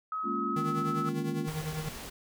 sine tone with pitch glide, 1276 to 1301.3 Hz, D#6 to E6, +43 to -23 cents, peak -31 dBFS, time 0.12-1.09 s, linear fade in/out 2 ms, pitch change +34 cents, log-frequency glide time 0.5-0.9 s
sine chord, Bb minor seventh, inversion third, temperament equal, 207.7 / 233.1 / 277.2 / 349.2 Hz, Ab3 / Bb3 / Db4 / F4, 0 / 0 / 0 / 0 cents, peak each -37 dBFS, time 0.23-1.49 s, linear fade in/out 50 ms
square tone with tremolo, 155.56 Hz, D#3, in tune, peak -31 dBFS, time 0.56-1.89 s, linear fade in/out 5 ms, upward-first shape triangle, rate 10 Hz, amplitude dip 75%
pink noise, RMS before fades -42 dBFS, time 1.47-2.1 s, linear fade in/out 10 ms
effects none

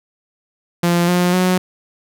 sawtooth tone with pitch steps, 172.9 / 177.97 / 183.18 Hz, F3 / F3 / F#3, -17 / +33 / -17 cents, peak -9 dBFS, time 0.83-1.58 s, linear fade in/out 5 ms, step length 250 ms, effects none

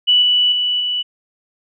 sine tone with level steps, 2960 Hz, F#7, in tune, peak -9 / -11 / -15 / -17 dBFS, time 0.07-1.03 s, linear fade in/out 20 ms, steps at 0.22 / 0.52 / 0.8 s, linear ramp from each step 2 ms, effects none

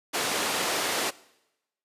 pink band-pass noise, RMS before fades -28 dBFS, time 0.13-1.11 s, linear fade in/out 20 ms, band 380 to 11000 Hz, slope 12 dB/octave, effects noise-tail reverb RT60 0.9 s tail -21 dB re dry + resampled to 32000 Hz

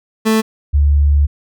30% pulse / sine tone pair in turn, 220 / 72.2 Hz, A3 / D2, 0 / -29 cents, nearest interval octave + perfect fifth, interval 1929 cents, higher first, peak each -8 dBFS, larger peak neither, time 0.25-0.42 / 0.73-1.27 s, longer second, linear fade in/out 20 ms, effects none

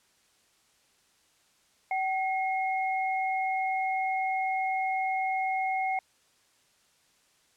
sine tone pair together, 762 / 2155 Hz, G5 / C#7, -49 / -49 cents, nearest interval octave + tritone, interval 1800 cents, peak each -27 / -33 dBFS, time 1.91-5.99 s, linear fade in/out 2 ms, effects white hiss -66 dBFS RMS until 7.56 s + low-pass 9000 Hz 12 dB/octave

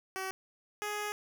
10% pulse tone pair in turn, 380 / 417.3 Hz, F#4 / G#4, +46 / +8 cents, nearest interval major second, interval 162 cents, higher second, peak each -27 / -26 dBFS, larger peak second, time 0.16-0.31 / 0.82-1.12 s, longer second, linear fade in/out 0 ms, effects none

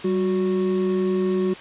triangle tone pair together, 192.49 / 367.8 Hz, G3 / F#4, -31 / -10 cents, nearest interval major seventh, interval 1121 cents, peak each -21 / -19 dBFS, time 0.04-1.54 s, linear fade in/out 10 ms, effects white hiss -39 dBFS RMS until 1.6 s + resampled to 8000 Hz

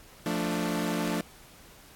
sawtooth chord, D minor, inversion first, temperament equal with one note detuned, 174.61 / 222.4 / 293.7 Hz, F3 / A3 / D4, 0 / +19 / 0 cents, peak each -28 dBFS, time 0.26-1.21 s, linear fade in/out 2 ms, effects pink hiss -53 dBFS RMS until 1.95 s + AAC 64 kbps

